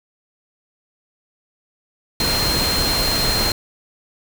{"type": "tone in noise", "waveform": "sine", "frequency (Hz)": 4186, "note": "C8", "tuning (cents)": 0, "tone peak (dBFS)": -20, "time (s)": [2.2, 3.52], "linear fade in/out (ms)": 2, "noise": "pink", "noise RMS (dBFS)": -21, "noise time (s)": [2.2, 3.52], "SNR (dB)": -2, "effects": []}